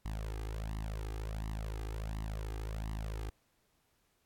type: tone with flanger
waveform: sawtooth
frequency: 53.6 Hz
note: A1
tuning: 45 cents flat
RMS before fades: -39 dBFS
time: 0.05-3.3 s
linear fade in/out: 5 ms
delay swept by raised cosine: 1 to 2.5 ms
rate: 1.4 Hz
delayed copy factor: +0.95
effects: pink hiss -75 dBFS RMS until 4.25 s + AAC 64 kbps